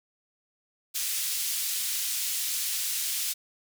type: band-pass noise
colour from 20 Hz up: white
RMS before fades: -30 dBFS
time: 0.94-3.34 s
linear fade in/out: 20 ms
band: 2900 to 16000 Hz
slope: 12 dB/octave
effects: none